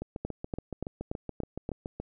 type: two click trains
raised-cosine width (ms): 2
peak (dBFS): -19 / -22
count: 6 / 15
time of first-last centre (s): 0.25-1.691 / 0.02-2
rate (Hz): 3.47 / 7.07
effects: none